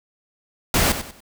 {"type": "noise with echo", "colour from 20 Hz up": "pink", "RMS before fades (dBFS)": -18, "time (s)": [0.74, 0.92], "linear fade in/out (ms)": 2, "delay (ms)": 95, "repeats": 3, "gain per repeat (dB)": -10, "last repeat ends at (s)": 1.205, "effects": []}